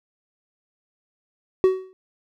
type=tone with exponential decay; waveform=triangle; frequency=375.8 Hz; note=F#4; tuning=27 cents sharp; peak=-8 dBFS; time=1.64-1.93 s; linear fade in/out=0 ms; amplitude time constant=61 ms; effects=none